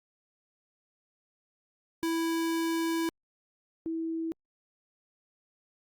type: tone pair in turn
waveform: square / sine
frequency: 329.6 / 326.4 Hz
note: E4 / E4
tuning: 0 / -17 cents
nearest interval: unison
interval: 17 cents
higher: first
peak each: -28 / -30 dBFS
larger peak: first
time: 2.03-3.09 / 3.86-4.32 s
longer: first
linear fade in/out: 0 ms
effects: Opus 48 kbps